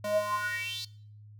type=tone with high-pass filter sweep; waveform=square; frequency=207.7 Hz; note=G#3; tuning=in tune; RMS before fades=-32 dBFS; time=0.04-0.85 s; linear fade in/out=5 ms; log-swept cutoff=440 to 4500 Hz; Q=7.5; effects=noise-tail reverb RT60 0.5 s tail -20 dB re dry + added 105 Hz sine -48 dBFS peak until 1.39 s